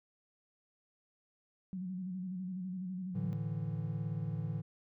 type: tone with vibrato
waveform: sine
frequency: 184.4 Hz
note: F#3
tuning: 6 cents flat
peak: -37 dBFS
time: 1.73-3.33 s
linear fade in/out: 0 ms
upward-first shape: square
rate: 12 Hz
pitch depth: 48 cents each way
type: chord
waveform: triangle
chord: A suspended fourth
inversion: none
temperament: just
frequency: 110 / 146.67 / 165 Hz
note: A2 / D3 / E3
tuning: 0 / -2 / +2 cents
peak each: -37 dBFS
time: 3.14-4.62 s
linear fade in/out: 20 ms
effects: none